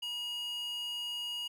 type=tone with high-pass filter; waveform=square; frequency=958 Hz; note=A#5; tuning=47 cents sharp; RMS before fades=-38 dBFS; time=0.02-1.48 s; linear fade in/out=10 ms; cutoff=2600 Hz; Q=7.7; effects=none